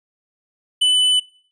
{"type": "tone with tanh clipping", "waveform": "triangle", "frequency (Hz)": 2998, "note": "F#7", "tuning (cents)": 22, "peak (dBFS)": -14, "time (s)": [0.81, 1.2], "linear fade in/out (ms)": 10, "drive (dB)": 14, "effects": ["noise-tail reverb RT60 0.5 s tail -21 dB re dry", "resampled to 22050 Hz"]}